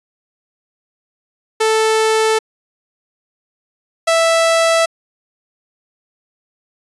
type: tone pair in turn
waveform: sawtooth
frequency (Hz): 440 / 659.3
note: A4 / E5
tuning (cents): 0 / 0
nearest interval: perfect fifth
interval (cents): 700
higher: second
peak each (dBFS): -8 / -7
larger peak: second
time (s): 1.6-2.39 / 4.07-4.86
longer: neither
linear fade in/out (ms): 10
effects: resampled to 24000 Hz